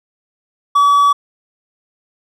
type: tone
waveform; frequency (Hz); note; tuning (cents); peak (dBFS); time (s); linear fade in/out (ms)
triangle; 1142; D6; -49; -6; 0.75-1.13; 10
effects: none